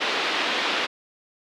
white band-pass noise, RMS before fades -25 dBFS, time 0-0.87 s, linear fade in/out 20 ms, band 250 to 3700 Hz, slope 24 dB/octave, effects none

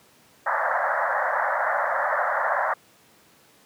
pink band-pass noise, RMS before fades -24 dBFS, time 0.46-2.74 s, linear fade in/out 5 ms, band 550 to 1900 Hz, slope 96 dB/octave, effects pink hiss -56 dBFS RMS until 3.65 s + high-pass 150 Hz 12 dB/octave

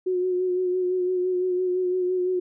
sine tone with vibrato, 364.9 Hz, F#4, 24 cents flat, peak -21 dBFS, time 0.06-2.4 s, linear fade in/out 10 ms, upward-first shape sine, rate 5.9 Hz, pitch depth 28 cents each way, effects none

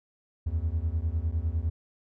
triangle beating tone pair, 76 / 85.9 Hz, D#2 / F2, -40 / -28 cents, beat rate 9.9 Hz, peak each -27 dBFS, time 0.46-1.7 s, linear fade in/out 10 ms, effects none

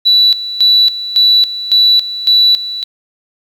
sine tone with tremolo, 3951 Hz, B7, in tune, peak -4 dBFS, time 0.05-2.84 s, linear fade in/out 20 ms, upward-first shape square, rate 1.8 Hz, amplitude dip 80%, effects tanh soft clip ceiling -1 dBFS + 7-bit

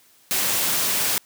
white noise, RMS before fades -22 dBFS, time 0.31-1.18 s, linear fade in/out 0 ms, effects white hiss -56 dBFS RMS until 1.25 s + high-pass 100 Hz 12 dB/octave

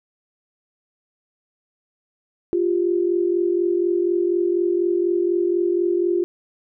sine tone pair together, 348.6 / 392.7 Hz, F4 / G4, -3 / +3 cents, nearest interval major second, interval 206 cents, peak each -18 / -23 dBFS, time 2.53-6.24 s, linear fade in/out 0 ms, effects none

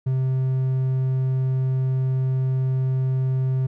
triangle tone, 130.81 Hz, C3, in tune, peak -17 dBFS, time 0.06-3.67 s, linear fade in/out 10 ms, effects none

